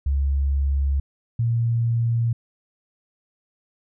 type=tone pair in turn; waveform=sine; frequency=69.3 / 116.55 Hz; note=C#2 / A#2; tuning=0 / 0 cents; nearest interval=major sixth; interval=900 cents; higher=second; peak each=-18 dBFS; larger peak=neither; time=0.06-1 / 1.39-2.33 s; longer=neither; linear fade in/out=5 ms; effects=none